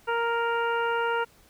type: harmonic tone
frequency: 466.2 Hz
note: A#4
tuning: in tune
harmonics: 1 / 2 / 3 / 4 / 5 / 6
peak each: -28 / -28 / -29 / -41 / -43 / -39 dBFS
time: 0.07-1.25 s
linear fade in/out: 20 ms
effects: pink hiss -58 dBFS RMS until 1.49 s

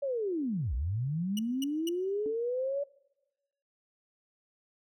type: linear two-way sweep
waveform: sine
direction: down then up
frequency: 575 to 54.7 to 575 Hz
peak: -29 dBFS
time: 0.02-2.84 s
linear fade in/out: 10 ms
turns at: 0.74 s
type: tone bursts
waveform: sawtooth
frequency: 2924 Hz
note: F#7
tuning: 21 cents flat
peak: -32 dBFS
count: 3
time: 1.37-1.89 s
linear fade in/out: 2 ms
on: 20 ms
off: 230 ms
type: tone with exponential decay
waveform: sine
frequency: 290 Hz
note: D4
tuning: 22 cents flat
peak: -34 dBFS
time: 2.26-2.42 s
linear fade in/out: 1 ms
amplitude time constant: 33 ms
effects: noise-tail reverb RT60 1.0 s tail -23 dB re dry

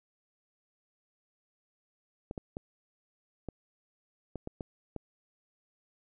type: clicks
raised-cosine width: 2 ms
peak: -24 dBFS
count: 8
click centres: 2.311 / 2.378 / 2.569 / 3.487 / 4.357 / 4.474 / 4.608 / 4.963 s
effects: none

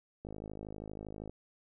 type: click train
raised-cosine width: 2 ms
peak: -30 dBFS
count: 56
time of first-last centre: 0.25-1.296 s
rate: 52.6 Hz
effects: none

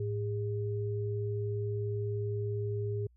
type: tone pair together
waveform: sine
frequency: 107.8 / 406.3 Hz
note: A2 / G#4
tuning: -35 / -38 cents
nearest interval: octave + major seventh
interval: 2297 cents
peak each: -32 / -36 dBFS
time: 0-3.07 s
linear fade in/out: 5 ms
effects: added 60 Hz sine -60 dBFS peak until 3.16 s

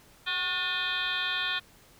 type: tone with frequency modulation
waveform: sine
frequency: 2490 Hz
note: D#7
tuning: 1 cent sharp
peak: -27 dBFS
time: 0.26-1.6 s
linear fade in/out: 20 ms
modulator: 348 Hz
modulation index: 3.8
effects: pink hiss -57 dBFS RMS until 1.99 s

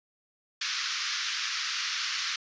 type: band-pass noise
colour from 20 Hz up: white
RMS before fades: -32 dBFS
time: 0.61-2.36 s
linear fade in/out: 5 ms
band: 1200 to 5900 Hz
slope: 48 dB/octave
effects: resampled to 16000 Hz

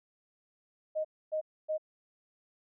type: tone bursts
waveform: sine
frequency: 622.3 Hz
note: D#5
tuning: in tune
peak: -29 dBFS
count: 3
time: 0.95-1.781 s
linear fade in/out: 20 ms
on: 97 ms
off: 270 ms
effects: none

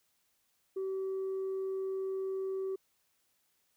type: tone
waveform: sine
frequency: 382.9 Hz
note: G4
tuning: 41 cents flat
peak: -31 dBFS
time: 0.76-2.76 s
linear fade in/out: 10 ms
effects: tanh soft clip ceiling -31 dBFS + white hiss -75 dBFS RMS until 3.76 s

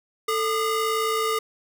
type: ring-modulated tone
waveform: 40% pulse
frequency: 827 Hz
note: G#5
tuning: 8 cents flat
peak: -18 dBFS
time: 0.28-1.39 s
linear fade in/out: 5 ms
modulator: 384 Hz
effects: none

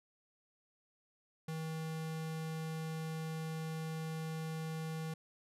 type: tone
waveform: square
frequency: 159.7 Hz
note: D#3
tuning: 45 cents sharp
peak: -39 dBFS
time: 1.48-5.14 s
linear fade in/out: 5 ms
effects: resampled to 32000 Hz

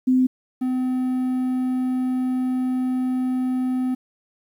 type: tone pair in turn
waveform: sine / triangle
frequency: 256.4 / 255.2 Hz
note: C4 / C4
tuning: -35 / -43 cents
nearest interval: unison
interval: 8 cents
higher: first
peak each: -14 / -18 dBFS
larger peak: first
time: 0.07-0.27 / 0.61-3.95 s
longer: second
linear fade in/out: 10 ms
effects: 9-bit

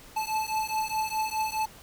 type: beating tone pair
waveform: square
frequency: 868 / 872.8 Hz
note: A5 / A5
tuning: -24 / -14 cents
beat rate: 4.8 Hz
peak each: -31 dBFS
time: 0.16-1.66 s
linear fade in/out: 10 ms
effects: pink hiss -50 dBFS RMS until 1.82 s

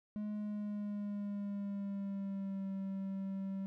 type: tone with pitch glide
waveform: triangle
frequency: 210 to 193.69 Hz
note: G#3 to G3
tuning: +19 to -21 cents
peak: -35 dBFS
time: 0.16-3.66 s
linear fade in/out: 0 ms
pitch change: -140 cents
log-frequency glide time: 0.34-2.68 s
effects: none

